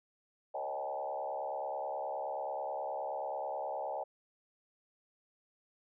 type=tone with frequency modulation; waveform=sine; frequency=700 Hz; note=F5; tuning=4 cents sharp; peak=-35 dBFS; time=0.54-4.04 s; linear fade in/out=10 ms; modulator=69.4 Hz; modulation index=2.6; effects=none